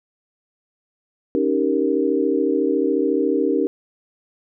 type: chord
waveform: sine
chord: Eb dominant seventh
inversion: third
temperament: equal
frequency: 277.2 / 311.1 / 392 / 466.2 Hz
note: Db4 / Eb4 / G4 / Bb4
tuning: 0 / 0 / 0 / 0 cents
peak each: -22 dBFS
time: 1.35-3.67 s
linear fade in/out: 0 ms
effects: none